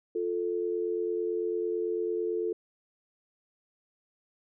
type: tone pair together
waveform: sine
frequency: 351 / 440 Hz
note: F4 / A4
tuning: +9 / 0 cents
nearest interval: major third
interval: 391 cents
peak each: -31 / -30 dBFS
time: 0.15-2.53 s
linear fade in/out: 5 ms
effects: none